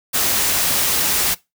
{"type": "noise", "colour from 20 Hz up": "white", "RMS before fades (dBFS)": -18, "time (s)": [0.13, 1.35], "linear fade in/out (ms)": 20, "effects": ["noise-tail reverb RT60 0.2 s tail -20 dB re dry"]}